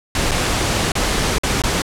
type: noise with dropouts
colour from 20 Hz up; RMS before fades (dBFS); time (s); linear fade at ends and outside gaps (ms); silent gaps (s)
pink; -18; 0.15-1.82; 2; 0.311-0.315 / 0.919-0.953 / 1.384-1.434 / 1.62-1.637
effects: low-pass 9000 Hz 12 dB/octave